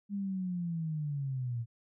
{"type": "linear sweep", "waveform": "sine", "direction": "down", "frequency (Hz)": [204.3, 113.6], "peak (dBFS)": -32, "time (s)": [0.09, 1.66], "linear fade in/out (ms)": 50, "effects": []}